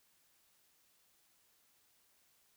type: silence
effects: white hiss -72 dBFS RMS until 2.56 s